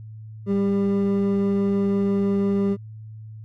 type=tone pair together; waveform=triangle; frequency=197.9 / 398.8 Hz; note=G3 / G4; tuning=+17 / +30 cents; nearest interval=octave; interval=1213 cents; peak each=-17 / -21 dBFS; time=0.46-2.77 s; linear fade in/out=50 ms; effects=tanh soft clip ceiling -12 dBFS + added 109 Hz sine -36 dBFS peak until 3.44 s